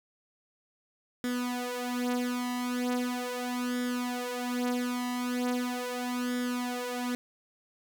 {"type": "tone with flanger", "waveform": "sawtooth", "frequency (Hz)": 246.9, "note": "B3", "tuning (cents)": 0, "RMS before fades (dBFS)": -32, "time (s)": [1.24, 7.15], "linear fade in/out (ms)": 0, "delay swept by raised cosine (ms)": [0.57, 5.07], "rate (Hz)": 0.39, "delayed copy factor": 0.8, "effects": []}